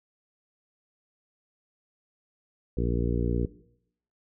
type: harmonic tone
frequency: 59 Hz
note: A#1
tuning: 22 cents sharp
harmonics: 1 / 2 / 3 / 4 / 5 / 6 / 7 / 8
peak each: -28 / -31 / -33 / -34 / -35 / -36 / -36 / -37 dBFS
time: 2.77-3.46 s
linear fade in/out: 5 ms
effects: noise-tail reverb RT60 0.7 s tail -17 dB re dry